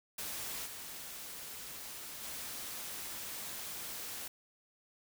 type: noise with level steps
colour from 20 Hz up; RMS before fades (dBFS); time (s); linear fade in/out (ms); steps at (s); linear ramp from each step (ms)
white; -41 / -46 / -43; 0.18-4.28; 5; 0.65 / 2.22; 20
effects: none